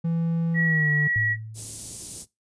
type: tone with pitch glide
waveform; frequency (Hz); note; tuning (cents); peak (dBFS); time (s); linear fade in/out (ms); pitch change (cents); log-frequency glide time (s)
triangle; 166.4 to 149.1; E3 to D3; +17 to +27; -20; 0.04-1.08; 10; -190; 0.64-0.9
type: tone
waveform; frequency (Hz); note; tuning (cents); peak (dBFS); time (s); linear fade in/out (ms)
sine; 1922; B6; -48; -21; 0.54-1.37; 50
type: tone with exponential decay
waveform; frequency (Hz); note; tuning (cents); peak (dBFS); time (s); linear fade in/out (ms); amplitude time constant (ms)
sine; 110; A2; 0; -24; 1.16-2.27; 0; 240
type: band-stop noise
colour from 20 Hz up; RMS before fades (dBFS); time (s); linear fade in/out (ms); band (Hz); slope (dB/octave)
white; -32; 1.54-2.26; 50; 300 to 7800; 12
effects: noise-tail reverb RT60 0.2 s tail -20 dB re dry + resampled to 22050 Hz